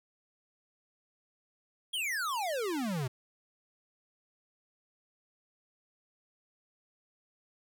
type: exponential sweep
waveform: square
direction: down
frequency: 3352 to 120 Hz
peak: -32 dBFS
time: 1.93-3.08 s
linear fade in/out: 10 ms
effects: none